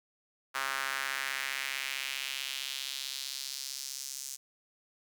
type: tone with high-pass filter sweep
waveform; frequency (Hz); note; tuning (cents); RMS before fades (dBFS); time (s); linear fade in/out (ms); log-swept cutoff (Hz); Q
sawtooth; 135.4; C#3; -40; -37; 0.54-4.37; 20; 1300 to 6600; 2
effects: none